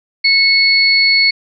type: tone pair together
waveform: sine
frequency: 2200 / 4400 Hz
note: C#7 / C#8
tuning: -14 / -14 cents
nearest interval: octave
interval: 1200 cents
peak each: -11 dBFS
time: 0.24-1.31 s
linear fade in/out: 10 ms
effects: none